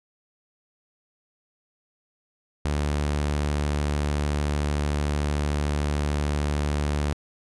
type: tone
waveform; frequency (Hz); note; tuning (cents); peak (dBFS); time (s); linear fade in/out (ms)
sawtooth; 73.42; D2; 0; -19; 2.65-7.13; 0
effects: resampled to 24000 Hz